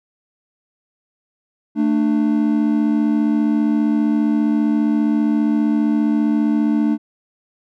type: tone pair together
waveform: triangle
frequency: 222.2 / 297.2 Hz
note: A3 / D4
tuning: +17 / +21 cents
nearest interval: perfect fourth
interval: 504 cents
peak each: -15 dBFS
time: 1.75-6.98 s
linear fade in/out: 50 ms
effects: none